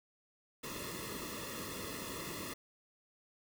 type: noise with comb filter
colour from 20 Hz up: pink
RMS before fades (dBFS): -43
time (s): 0.63-2.54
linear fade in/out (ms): 10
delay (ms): 1.3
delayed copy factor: -1
effects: none